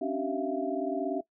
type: tone cluster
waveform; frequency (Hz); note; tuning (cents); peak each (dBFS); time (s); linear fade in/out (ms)
sine; 272.4 / 293.1 / 382.2 / 655 / 692; C#4 / D4 / G4 / E5 / F5; -30 / -3 / -44 / -11 / -16; -34 / -34 / -34 / -34 / -37; 0.01-1.21; 10
effects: noise-tail reverb RT60 0.1 s tail -19 dB re dry